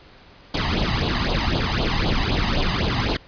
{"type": "noise with flanger", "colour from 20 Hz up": "pink", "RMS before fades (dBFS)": -21, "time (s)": [0.54, 3.17], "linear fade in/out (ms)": 5, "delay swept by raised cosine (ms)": [0.24, 1.07], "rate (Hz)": 3.9, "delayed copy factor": 0.75, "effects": ["pink hiss -48 dBFS RMS until 3.27 s", "resampled to 11025 Hz"]}